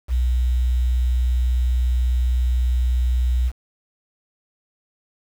sine tone, 61.8 Hz, B1, 2 cents sharp, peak -16 dBFS, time 0.08-3.52 s, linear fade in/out 50 ms, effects 7-bit

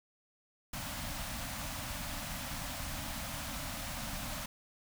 pink band-stop noise, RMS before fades -40 dBFS, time 0.73-4.46 s, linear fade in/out 5 ms, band 300 to 540 Hz, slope 96 dB/octave, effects none

